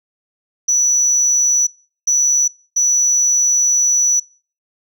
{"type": "tone bursts at uneven times", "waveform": "sine", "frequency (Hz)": 5920, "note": "F#8", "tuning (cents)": 0, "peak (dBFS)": -9, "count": 3, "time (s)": [[0.68, 1.67], [2.07, 2.48], [2.76, 4.2]], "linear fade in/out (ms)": 10, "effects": ["noise-tail reverb RT60 0.4 s tail -26 dB re dry", "tanh soft clip ceiling -10 dBFS"]}